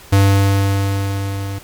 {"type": "tone with level ramp", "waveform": "square", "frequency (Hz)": 98.6, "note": "G2", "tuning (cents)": 11, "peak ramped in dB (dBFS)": [-8, -23], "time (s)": [0.12, 1.59], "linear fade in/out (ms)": 10, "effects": ["pink hiss -40 dBFS RMS until 1.63 s", "MP3 96 kbps"]}